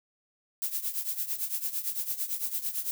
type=noise with tremolo; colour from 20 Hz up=violet; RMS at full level=-29 dBFS; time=0.62-2.91 s; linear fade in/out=0 ms; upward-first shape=triangle; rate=8.9 Hz; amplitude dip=85%; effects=none